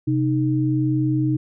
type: tone pair together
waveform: sine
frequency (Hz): 130 / 309.2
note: C3 / D#4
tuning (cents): -11 / -11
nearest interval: octave + minor third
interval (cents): 1500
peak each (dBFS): -20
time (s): 0.07-1.37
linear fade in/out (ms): 10
effects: none